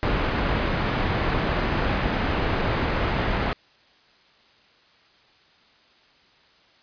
pink low-pass noise, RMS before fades -24 dBFS, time 0.03-3.53 s, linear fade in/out 0 ms, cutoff 2400 Hz, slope 12 dB/octave, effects white hiss -57 dBFS RMS until 6.82 s + resampled to 11025 Hz

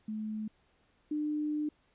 sine tone pair in turn, 215.5 / 300.5 Hz, A3 / D4, -36 / +40 cents, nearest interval tritone, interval 576 cents, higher second, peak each -34 / -30 dBFS, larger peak second, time 0.08-0.48 / 1.11-1.69 s, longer second, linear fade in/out 5 ms, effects pink hiss -70 dBFS RMS until 1.94 s + resampled to 8000 Hz

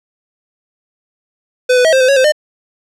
square tone with pitch steps, 503 / 497 / 641 / 527 / 512 / 554 / 519 / 605 Hz, B4 / B4 / E5 / C5 / C5 / C#5 / C5 / D#5, +32 / +11 / -49 / +12 / -38 / -1 / -14 / -49 cents, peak -8 dBFS, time 1.69-2.322 s, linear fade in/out 10 ms, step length 79 ms, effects low-pass 8000 Hz 12 dB/octave + 8-bit

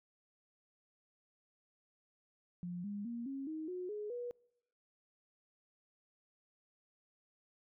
sine tone with pitch steps, 176.4 / 203.8 / 235.5 / 272 / 314.3 / 363.1 / 419.6 / 484.7 Hz, F3 / G#3 / A#3 / C#4 / D#4 / F#4 / G#4 / B4, +18 / -32 / +18 / -33 / +18 / -33 / +18 / -32 cents, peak -39 dBFS, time 2.63-4.31 s, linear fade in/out 0 ms, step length 210 ms, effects noise-tail reverb RT60 0.8 s tail -26 dB re dry

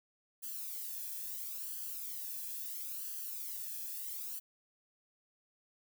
violet noise with flanger, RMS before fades -42 dBFS, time 0.42-4.4 s, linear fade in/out 20 ms, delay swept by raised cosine 0.65 to 1.2 ms, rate 0.74 Hz, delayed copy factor +0.75, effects none

